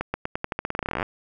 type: accelerating click train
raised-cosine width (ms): 0.5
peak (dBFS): -11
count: 23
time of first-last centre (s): 0.01-1.028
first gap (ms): 130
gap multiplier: 0.88
effects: none